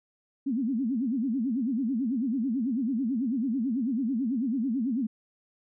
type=tone with vibrato; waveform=sine; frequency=246.5 Hz; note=B3; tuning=3 cents flat; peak=-25 dBFS; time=0.46-5.07 s; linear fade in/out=10 ms; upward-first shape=sine; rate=9.1 Hz; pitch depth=240 cents each way; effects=none